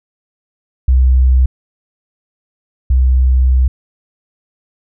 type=tone pair in turn; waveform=sine; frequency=64 / 64 Hz; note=C2 / C2; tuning=-38 / -38 cents; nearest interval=unison; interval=0 cents; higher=neither; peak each=-6 / -7 dBFS; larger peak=first; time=0.88-1.46 / 2.9-3.68 s; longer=second; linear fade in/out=5 ms; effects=none